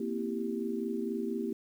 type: chord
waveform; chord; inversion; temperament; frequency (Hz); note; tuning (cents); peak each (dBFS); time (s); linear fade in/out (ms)
sine; C dominant seventh; third; equal with one note detuned; 233.1 / 257.3 / 329.6 / 392; Bb3 / C4 / E4 / G4; 0 / -29 / 0 / 0; -35 / -39 / -38 / -36; 0-1.53; 5
effects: 10-bit